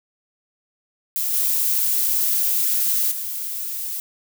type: noise with level steps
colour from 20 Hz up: violet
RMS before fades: -23 / -20 / -28 dBFS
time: 1.16-4 s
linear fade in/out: 0 ms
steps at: 1.33 / 3.11 s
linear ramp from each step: 10 ms
effects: none